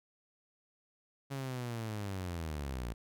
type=linear sweep; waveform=sawtooth; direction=down; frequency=139.6 to 55 Hz; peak=-33 dBFS; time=1.3-2.94 s; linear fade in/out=20 ms; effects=none